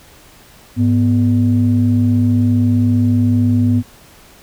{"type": "tone pair together", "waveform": "sine", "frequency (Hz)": [103.5, 245.7], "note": ["G#2", "B3"], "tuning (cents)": [-5, -9], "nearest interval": "octave + minor third", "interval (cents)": 1496, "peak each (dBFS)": -12, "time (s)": [0.76, 3.83], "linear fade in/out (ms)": 50, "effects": ["tanh soft clip ceiling -4 dBFS", "pink hiss -44 dBFS RMS until 4.42 s"]}